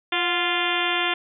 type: harmonic tone with a mistuned harmonic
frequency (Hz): 348.1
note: F4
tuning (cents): -6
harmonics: 1 / 2 / 3 / 4 / 5 / 6 / 7 / 8 / 9 / 10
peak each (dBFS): -30 / -30 / -30 / -30 / -30 / -30 / -30 / -30 / -30 / -30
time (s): 0.12-1.14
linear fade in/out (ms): 5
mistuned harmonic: 2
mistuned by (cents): +56
effects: none